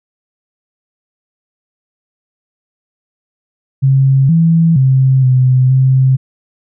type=tone with pitch steps; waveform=sine; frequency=134.8 / 165.1 / 132.3 / 128.5 / 131.6 Hz; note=C#3 / E3 / C3 / C3 / C3; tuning=-48 / +3 / +20 / -31 / +10 cents; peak=-6 dBFS; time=3.82-6.17 s; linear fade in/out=20 ms; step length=470 ms; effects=none